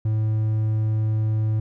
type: tone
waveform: triangle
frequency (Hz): 108.8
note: A2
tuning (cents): -19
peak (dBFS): -17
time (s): 0.05-1.6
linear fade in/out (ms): 5
effects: none